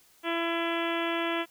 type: harmonic tone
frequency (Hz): 335.4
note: E4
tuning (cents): +30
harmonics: 1 / 2 / 3 / 4 / 5 / 6 / 7 / 8 / 9 / 10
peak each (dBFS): -31 / -34 / -36 / -37 / -38 / -39 / -39 / -40 / -41 / -41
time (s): 0.23-1.46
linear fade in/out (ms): 50
effects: white hiss -61 dBFS RMS until 1.5 s